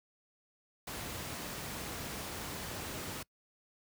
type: noise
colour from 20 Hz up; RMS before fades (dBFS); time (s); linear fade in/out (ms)
pink; -41; 0.87-3.23; 5
effects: noise-tail reverb RT60 0.1 s tail -24 dB re dry + high-pass 60 Hz 12 dB/octave